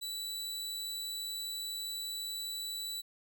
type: tone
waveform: sawtooth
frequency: 3951 Hz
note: B7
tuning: in tune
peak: -34 dBFS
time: 0.01-3.02 s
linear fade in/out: 20 ms
effects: none